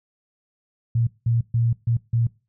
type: tone bursts at uneven times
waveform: sine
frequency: 116.54 Hz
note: A#2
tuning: in tune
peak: -17 dBFS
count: 5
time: 0.95-1.07 / 1.26-1.41 / 1.54-1.73 / 1.87-1.97 / 2.13-2.27 s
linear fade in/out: 5 ms
effects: noise-tail reverb RT60 0.3 s tail -21 dB re dry